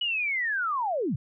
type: linear sweep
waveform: sine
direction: down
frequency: 2960 to 101.6 Hz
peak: -25 dBFS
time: 0.01-1.16 s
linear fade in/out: 5 ms
effects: none